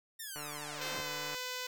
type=linear sweep; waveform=5% pulse; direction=down; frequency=1856 to 30.87 Hz; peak=-31 dBFS; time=0.19-1.02 s; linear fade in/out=10 ms
type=click train; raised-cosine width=0.5 ms; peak=-30 dBFS; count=147; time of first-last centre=0.36-1.346 s; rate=148 Hz
type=tone with pitch glide; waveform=5% pulse; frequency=516 to 502.5 Hz; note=C5 to B4; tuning=-24 to +30 cents; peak=-26 dBFS; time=0.81-1.67 s; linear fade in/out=5 ms; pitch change=-46 cents; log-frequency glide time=1-1.1 s
effects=none